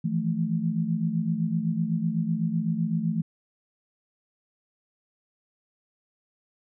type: tone cluster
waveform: sine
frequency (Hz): 162.5 / 170.4 / 218.8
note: E3 / F3 / A3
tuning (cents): -24 / -42 / -9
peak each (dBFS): -28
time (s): 0.04-3.22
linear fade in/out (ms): 10
effects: none